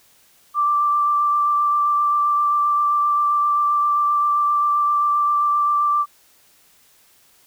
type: tone with vibrato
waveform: sine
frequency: 1174.7 Hz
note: D6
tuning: in tune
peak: -15 dBFS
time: 0.54-6.06 s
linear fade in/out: 50 ms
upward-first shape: sine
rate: 7.6 Hz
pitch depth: 11 cents each way
effects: white hiss -55 dBFS RMS until 7.46 s